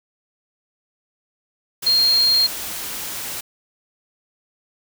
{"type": "tone in noise", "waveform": "sine", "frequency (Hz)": 4221, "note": "C8", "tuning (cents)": 14, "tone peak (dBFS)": -13, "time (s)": [1.86, 2.47], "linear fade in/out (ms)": 10, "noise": "white", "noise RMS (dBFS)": -29, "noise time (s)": [1.82, 3.41], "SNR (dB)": 13, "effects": []}